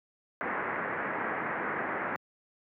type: low-pass noise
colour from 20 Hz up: white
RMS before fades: -33 dBFS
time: 0.41-2.16 s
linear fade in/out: 0 ms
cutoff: 2000 Hz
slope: 48 dB/octave
effects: high-pass 200 Hz 12 dB/octave